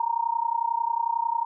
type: tone with amplitude modulation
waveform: sine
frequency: 930 Hz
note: A#5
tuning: 4 cents flat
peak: -19 dBFS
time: 0-1.45 s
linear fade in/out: 5 ms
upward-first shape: sine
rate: 31.1 Hz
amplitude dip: 90%
effects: none